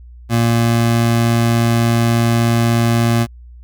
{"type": "tone", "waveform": "25% pulse", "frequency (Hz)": 116.54, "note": "A#2", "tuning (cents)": 0, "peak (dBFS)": -8, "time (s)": [0.29, 3.27], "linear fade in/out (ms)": 50, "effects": ["added 60 Hz sine -35 dBFS peak until 3.63 s"]}